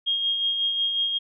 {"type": "tone with tremolo", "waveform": "sine", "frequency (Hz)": 3246, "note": "G#7", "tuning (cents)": -40, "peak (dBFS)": -20, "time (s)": [0.06, 1.19], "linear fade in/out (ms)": 20, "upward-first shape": "sine", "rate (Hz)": 5.5, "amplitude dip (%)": 40, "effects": []}